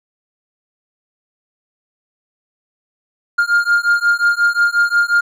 triangle beating tone pair, 1406 / 1411.6 Hz, F6 / F6, +11 / +18 cents, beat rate 5.6 Hz, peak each -13 dBFS, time 3.38-5.21 s, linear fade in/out 10 ms, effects none

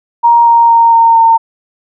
sine tone with pitch steps, 939 / 932 / 925 / 918.1 / 911.2 Hz, A#5 / A#5 / A#5 / A#5 / A#5, +12 / -1 / -14 / -27 / -40 cents, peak -3 dBFS, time 0.23-1.38 s, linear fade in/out 20 ms, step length 230 ms, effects none

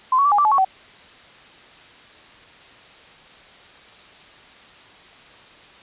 sine tone with pitch steps, 1030 / 1118 / 1159 / 823 / 1167 / 858 / 1110 / 763 Hz, C6 / C#6 / D6 / G#5 / D6 / A5 / C#6 / G5, -28 / +14 / -23 / -16 / -11 / -44 / +2 / -47 cents, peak -13 dBFS, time 0.12-0.648 s, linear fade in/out 5 ms, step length 66 ms, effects white hiss -46 dBFS RMS until 5.82 s + resampled to 8000 Hz

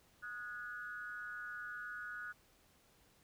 sine tone with amplitude modulation, 1459 Hz, F#6, 25 cents flat, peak -39 dBFS, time 0.22-2.33 s, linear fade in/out 20 ms, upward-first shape sine, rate 219 Hz, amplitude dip 85%, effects pink hiss -69 dBFS RMS until 3.23 s

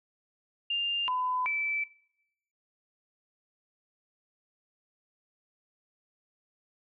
sine tone with pitch steps, 2800 / 1007 / 2319 Hz, F7 / B5 / D7, +4 / +33 / -22 cents, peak -27 dBFS, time 0.7-1.84 s, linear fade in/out 5 ms, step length 380 ms, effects noise-tail reverb RT60 0.8 s tail -22 dB re dry

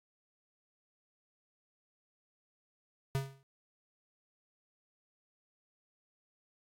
square tone with exponential decay, 135.9 Hz, C#3, 34 cents flat, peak -28 dBFS, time 3.15-3.43 s, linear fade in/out 0 ms, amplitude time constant 59 ms, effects AAC 64 kbps

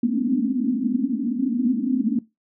pink band-pass noise, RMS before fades -22 dBFS, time 0.03-2.19 s, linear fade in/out 5 ms, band 220 to 280 Hz, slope 96 dB/octave, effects noise-tail reverb RT60 0.2 s tail -19 dB re dry

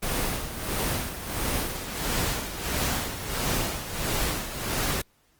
pink noise with tremolo, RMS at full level -26 dBFS, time 0.02-5.02 s, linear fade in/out 10 ms, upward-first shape sine, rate 1.5 Hz, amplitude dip 65%, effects pink hiss -65 dBFS RMS until 5.39 s + Opus 24 kbps

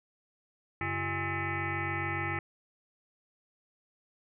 sine tone with frequency modulation, 1061 Hz, C6, 24 cents sharp, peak -30 dBFS, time 0.81-2.39 s, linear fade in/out 2 ms, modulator 241 Hz, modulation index 5.1, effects none

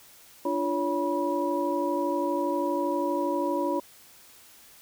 sine tone cluster, 293.3 / 345.8 / 562 / 972 Hz, D4 / F4 / C#5 / B5, -2 / -17 / +24 / -28 cents, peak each -30 dBFS, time 0.45-3.8 s, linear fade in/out 5 ms, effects white hiss -53 dBFS RMS until 4.81 s

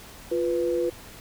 sine tone pair together, 349.2 / 493.9 Hz, F4 / B4, 0 / 0 cents, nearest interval tritone, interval 600 cents, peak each -25 dBFS, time 0.31-0.9 s, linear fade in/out 10 ms, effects pink hiss -45 dBFS RMS until 1.2 s

